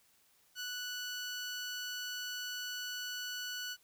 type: tone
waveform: 15% pulse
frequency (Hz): 1480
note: F#6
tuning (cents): 0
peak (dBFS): -32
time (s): 0.55-3.77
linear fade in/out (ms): 50
effects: white hiss -69 dBFS RMS until 3.83 s